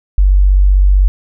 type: tone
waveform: sine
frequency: 47.84 Hz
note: G1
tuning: 41 cents flat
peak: -5 dBFS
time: 0.18-1.08 s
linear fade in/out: 0 ms
effects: none